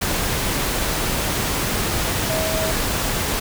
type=tone in noise; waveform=sine; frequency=639 Hz; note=D#5; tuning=46 cents sharp; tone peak=-24 dBFS; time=2.29-2.72 s; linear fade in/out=10 ms; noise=pink; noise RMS=-22 dBFS; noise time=0.01-3.4 s; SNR=-5 dB; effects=none